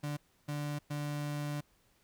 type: tone bursts at uneven times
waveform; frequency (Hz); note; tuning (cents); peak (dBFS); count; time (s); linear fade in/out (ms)
35% pulse; 146.8; D3; 0; -33; 3; 0.03-0.17 / 0.48-0.79 / 0.9-1.61; 10
effects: pink hiss -70 dBFS RMS until 2.03 s